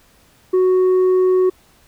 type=tone with tanh clipping; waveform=sine; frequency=370 Hz; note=F#4; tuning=in tune; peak=-12 dBFS; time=0.53-1.5 s; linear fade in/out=10 ms; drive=3 dB; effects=pink hiss -53 dBFS RMS until 1.87 s